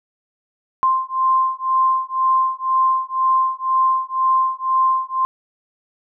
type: beating tone pair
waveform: sine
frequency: 1046.5 / 1048.5 Hz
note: C6 / C6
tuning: 0 / +3 cents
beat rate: 2 Hz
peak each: -18 / -18 dBFS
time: 0.83-5.25 s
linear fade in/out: 0 ms
effects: none